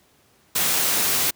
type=noise; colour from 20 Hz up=white; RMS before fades=-21 dBFS; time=0.55-1.31 s; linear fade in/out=10 ms; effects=pink hiss -59 dBFS RMS until 1.35 s + high-pass 80 Hz 12 dB/octave